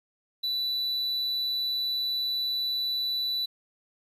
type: tone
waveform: triangle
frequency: 3968 Hz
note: B7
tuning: 7 cents sharp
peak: -25 dBFS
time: 0.43-3.46 s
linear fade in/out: 10 ms
effects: resampled to 32000 Hz + 10-bit